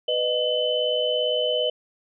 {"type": "tone cluster", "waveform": "sine", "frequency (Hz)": [497.4, 615, 3029], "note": ["B4", "D#5", "F#7"], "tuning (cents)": [12, -20, 40], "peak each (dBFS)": -25, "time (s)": [0.08, 1.7], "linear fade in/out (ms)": 5, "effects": []}